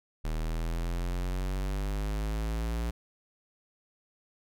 square exponential sweep, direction up, 38.71 to 58.27 Hz, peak -30 dBFS, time 0.24-2.91 s, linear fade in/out 10 ms, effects none

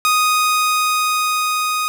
sawtooth tone with level ramp, 1244.5 Hz, D#6, in tune, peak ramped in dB -9 to -14 dBFS, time 0.05-1.88 s, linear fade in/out 0 ms, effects none

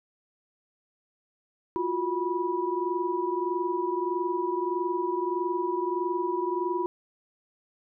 sine tone cluster, 345.7 / 367.3 / 978 Hz, F4 / F#4 / B5, -18 / -13 / -17 cents, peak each -30 dBFS, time 1.76-6.86 s, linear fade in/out 0 ms, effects none

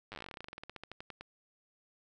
slowing click train, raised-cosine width 0.3 ms, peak -28 dBFS, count 28, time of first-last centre 0.12-1.21 s, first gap 9 ms, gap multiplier 1.1, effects none

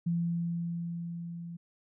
sine tone with level ramp, 170.1 Hz, F3, 45 cents flat, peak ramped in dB -26 to -39 dBFS, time 0.06-1.57 s, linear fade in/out 10 ms, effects none

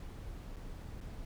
brown noise with dropouts, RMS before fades -45 dBFS, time 0-1.25 s, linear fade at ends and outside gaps 2 ms, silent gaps 0.561-0.565 / 1.005-1.01 s, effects none

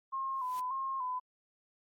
sine tone with vibrato, 1038 Hz, C6, 14 cents flat, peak -33 dBFS, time 0.12-1.2 s, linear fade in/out 20 ms, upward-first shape square, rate 1.7 Hz, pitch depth 54 cents each way
white noise with exponential growth, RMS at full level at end -48 dBFS, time 0.27-0.6 s, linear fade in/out 5 ms, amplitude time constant 70 ms
effects AAC 64 kbps

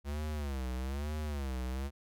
square tone with vibrato, 69.6 Hz, C#2, 8 cents sharp, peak -35 dBFS, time 0.04-1.91 s, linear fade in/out 50 ms, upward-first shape sine, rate 1.1 Hz, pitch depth 170 cents each way, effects none

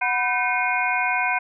sine tone cluster, 737 / 987 / 1536 / 2158 / 2452 Hz, F#5 / B5 / G6 / C#7 / D#7, -7 / -1 / -36 / -47 / -26 cents, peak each -26 dBFS, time 0.01-1.39 s, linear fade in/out 10 ms, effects none

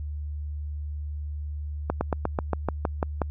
slowing click train, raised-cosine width 1 ms, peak -10 dBFS, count 10, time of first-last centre 1.9-3.218 s, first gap 110 ms, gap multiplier 1.07, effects added 74 Hz sine -30 dBFS peak until 3.3 s

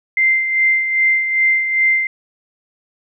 sine tone with tremolo, 2086 Hz, C7, 6 cents flat, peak -10 dBFS, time 0.17-2.07 s, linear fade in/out 2 ms, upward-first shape sine, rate 2.5 Hz, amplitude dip 55%, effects none

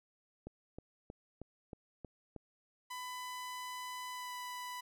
click train, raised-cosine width 2 ms, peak -32 dBFS, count 7, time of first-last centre 0.47-2.363 s, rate 3.17 Hz
sawtooth tone with pitch glide, 1000 to 991.9 Hz, B5 to B5, +21 to +7 cents, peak -38 dBFS, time 2.9-4.81 s, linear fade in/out 10 ms, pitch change -14 cents, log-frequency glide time 4.12-4.33 s
effects none

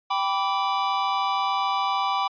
square chord, G major, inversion none, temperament equal with one note detuned, 784 / 987.8 / 1161.2 Hz, G5 / B5 / D6, 0 / 0 / -20 cents, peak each -27 / -28 / -27 dBFS, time 0.1-2.28 s, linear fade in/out 10 ms, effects resampled to 11025 Hz

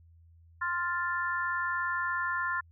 sine chord, F major, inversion second, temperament equal, 1046.5 / 1396.9 / 1760 Hz, C6 / F6 / A6, 0 / 0 / 0 cents, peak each -33 dBFS, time 0.61-2.61 s, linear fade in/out 10 ms, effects added 83 Hz sine -55 dBFS peak until 2.71 s

